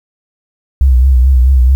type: tone with vibrato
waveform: sine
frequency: 64.4 Hz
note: C2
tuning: 27 cents flat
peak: -4 dBFS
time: 0.81-1.75 s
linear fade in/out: 0 ms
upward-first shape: triangle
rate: 4.6 Hz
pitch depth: 100 cents each way
effects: 7-bit